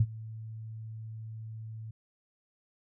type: tone with ADSR envelope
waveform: sine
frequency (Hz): 110.7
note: A2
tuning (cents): +11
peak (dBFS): -18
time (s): 0-1.91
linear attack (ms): 5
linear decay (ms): 50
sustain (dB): -21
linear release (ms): 5
effects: none